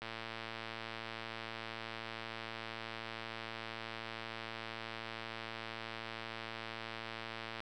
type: click train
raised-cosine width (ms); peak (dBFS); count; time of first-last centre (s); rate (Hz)
0.3; -26; 858; 0.02-7.604; 113
effects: none